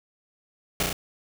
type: noise with echo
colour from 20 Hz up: pink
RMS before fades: -24 dBFS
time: 0.8-0.83 s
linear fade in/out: 2 ms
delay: 33 ms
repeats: 3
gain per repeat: -2 dB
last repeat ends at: 0.929 s
effects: none